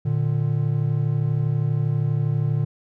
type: tone pair together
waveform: triangle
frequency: 116.64 / 149.1 Hz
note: A#2 / D3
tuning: +1 / +27 cents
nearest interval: major third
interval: 426 cents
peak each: -20 dBFS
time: 0.05-2.65 s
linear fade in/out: 10 ms
effects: none